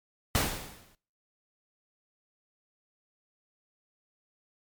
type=noise with exponential decay; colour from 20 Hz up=pink; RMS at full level=-24 dBFS; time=0.35-0.95 s; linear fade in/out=1 ms; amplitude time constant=130 ms; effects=noise-tail reverb RT60 0.5 s tail -24 dB re dry + MP3 96 kbps